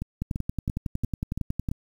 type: two click trains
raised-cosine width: 5 ms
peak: -15 / -17 dBFS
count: 17 / 6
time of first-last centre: 0.22-1.688 / 0.02-1.715 s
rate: 10.9 / 2.95 Hz
effects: 8-bit